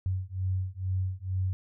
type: beating tone pair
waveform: sine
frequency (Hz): 92.5 / 94.7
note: F#2 / F#2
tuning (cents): 0 / +41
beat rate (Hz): 2.2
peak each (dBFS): -31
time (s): 0.06-1.53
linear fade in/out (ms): 0
effects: none